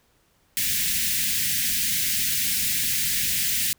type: band-stop noise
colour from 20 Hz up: white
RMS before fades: -24 dBFS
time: 0.57-3.73 s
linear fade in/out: 0 ms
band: 250 to 1700 Hz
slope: 48 dB/octave
effects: pink hiss -64 dBFS RMS until 3.78 s